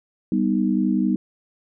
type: chord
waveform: sine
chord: G augmented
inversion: none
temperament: equal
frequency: 196 / 246.9 / 311.1 Hz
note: G3 / B3 / D#4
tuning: 0 / 0 / 0 cents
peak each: -21 / -22 / -23 dBFS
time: 0.32-1.16 s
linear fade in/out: 2 ms
effects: none